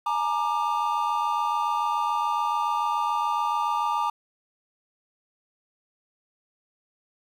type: tone cluster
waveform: triangle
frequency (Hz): 848 / 935 / 1191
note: G#5 / A#5 / D6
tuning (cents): +36 / +5 / +24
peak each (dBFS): -27 / -25 / -25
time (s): 0.06-4.1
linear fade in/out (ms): 5
effects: 9-bit